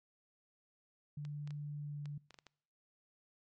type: tone with pitch glide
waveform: sine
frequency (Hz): 146.83 to 145.73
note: D3 to D3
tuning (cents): 0 to -13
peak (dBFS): -40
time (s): 1.17-2.18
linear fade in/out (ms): 5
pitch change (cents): -13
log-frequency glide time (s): 1.79-2.02
type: clicks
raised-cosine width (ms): 0.2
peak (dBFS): -37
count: 8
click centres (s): 1.251 / 1.475 / 1.507 / 2.057 / 2.307 / 2.343 / 2.388 / 2.467
effects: noise-tail reverb RT60 0.8 s tail -24 dB re dry + MP3 48 kbps